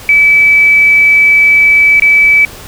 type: tone with dropouts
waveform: sine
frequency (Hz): 2300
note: D7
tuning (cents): -37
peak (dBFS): -3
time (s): 0.09-2.45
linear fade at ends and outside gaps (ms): 1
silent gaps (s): 1.998-2.021
effects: pink hiss -30 dBFS RMS until 2.67 s